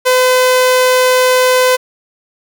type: tone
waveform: sawtooth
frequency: 508 Hz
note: B4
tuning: 49 cents sharp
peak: -4 dBFS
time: 0.05-1.77 s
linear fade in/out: 20 ms
effects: none